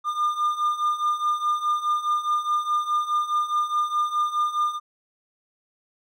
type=beating tone pair; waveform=triangle; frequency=1203 / 1207.8 Hz; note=D6 / D6; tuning=+41 / +48 cents; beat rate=4.8 Hz; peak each=-25 / -21 dBFS; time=0.04-4.8 s; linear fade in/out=50 ms; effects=none